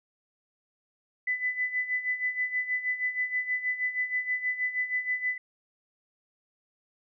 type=tone with tremolo; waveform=sine; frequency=2000 Hz; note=B6; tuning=21 cents sharp; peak=-24 dBFS; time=1.27-5.38 s; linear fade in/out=5 ms; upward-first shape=sine; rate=6.3 Hz; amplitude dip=75%; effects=none